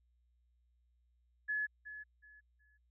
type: tone with echo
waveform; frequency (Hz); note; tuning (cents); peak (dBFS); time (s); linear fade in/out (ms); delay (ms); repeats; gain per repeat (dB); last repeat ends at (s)
sine; 1705; G#6; +45; -33; 1.48-1.67; 20; 370; 3; -12; 2.78
effects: added 60 Hz sine -70 dBFS peak until 2.9 s